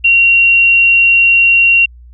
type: tone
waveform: sine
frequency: 2750 Hz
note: F7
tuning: 27 cents flat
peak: -5 dBFS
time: 0.04-1.86 s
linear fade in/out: 10 ms
effects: added 60 Hz sine -34 dBFS peak until 2.13 s